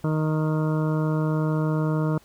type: harmonic tone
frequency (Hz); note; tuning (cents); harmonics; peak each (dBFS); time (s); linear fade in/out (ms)
155.56; D#3; 0; 1 / 2 / 3 / 4 / 6 / 7 / 8 / 9; -22 / -28 / -32 / -34 / -38 / -39 / -40 / -41; 0.04-2.18; 2
effects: pink hiss -56 dBFS RMS until 2.24 s